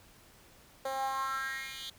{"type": "tone with high-pass filter sweep", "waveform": "10% pulse", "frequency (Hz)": 267.4, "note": "C4", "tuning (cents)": 38, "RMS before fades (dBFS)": -36, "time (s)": [0.85, 1.9], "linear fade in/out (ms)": 5, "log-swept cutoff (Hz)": [580, 3400], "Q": 5.5, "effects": ["pink hiss -59 dBFS RMS until 1.98 s"]}